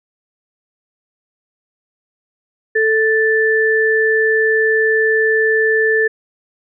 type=tone pair together; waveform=sine; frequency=440 / 1760 Hz; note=A4 / A6; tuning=0 / 0 cents; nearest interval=2 octaves; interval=2400 cents; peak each=-14 dBFS; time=2.75-6.08 s; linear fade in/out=10 ms; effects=none